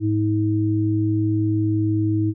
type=tone pair together; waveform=sine; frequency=106.59 / 319.2 Hz; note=G#2 / D#4; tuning=+45 / +44 cents; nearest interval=octave + perfect fifth; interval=1899 cents; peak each=-20 dBFS; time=0-2.34 s; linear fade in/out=50 ms; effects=none